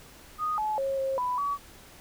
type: tone with pitch steps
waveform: sine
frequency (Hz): 1239 / 857 / 543 / 536 / 993 / 1138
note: D#6 / A5 / C#5 / C5 / B5 / C#6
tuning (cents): -8 / -46 / -36 / +42 / +9 / +45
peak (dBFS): -26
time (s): 0.38-1.58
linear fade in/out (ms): 50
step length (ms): 200
effects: pink hiss -51 dBFS RMS until 2 s